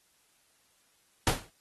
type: noise with exponential decay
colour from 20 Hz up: pink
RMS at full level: -23 dBFS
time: 1.27-1.5 s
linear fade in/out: 2 ms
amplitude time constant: 48 ms
effects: white hiss -68 dBFS RMS until 1.6 s + AAC 32 kbps

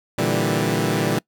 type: chord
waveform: 15% pulse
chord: E half-diminished seventh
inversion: second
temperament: equal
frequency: 116.54 / 146.83 / 164.81 / 196 Hz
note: Bb2 / D3 / E3 / G3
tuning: 0 / 0 / 0 / 0 cents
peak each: -18 dBFS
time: 0.18-1.19 s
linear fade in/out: 5 ms
effects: noise-tail reverb RT60 0.1 s tail -24 dB re dry

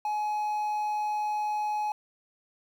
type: tone with quantisation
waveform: triangle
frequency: 844 Hz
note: G#5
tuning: 28 cents sharp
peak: -25 dBFS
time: 0.05-1.92 s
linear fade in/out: 2 ms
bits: 9
effects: none

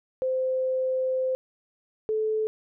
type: tone pair in turn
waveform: sine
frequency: 518 / 434.7 Hz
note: C5 / A4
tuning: -17 / -21 cents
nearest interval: minor third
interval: 304 cents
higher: first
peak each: -23 dBFS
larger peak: neither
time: 0.22-1.35 / 2.09-2.47 s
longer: first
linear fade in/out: 0 ms
effects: none

